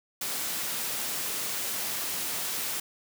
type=high-pass noise; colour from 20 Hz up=white; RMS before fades=-32 dBFS; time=0.21-2.8 s; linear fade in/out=5 ms; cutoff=110 Hz; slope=12 dB/octave; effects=none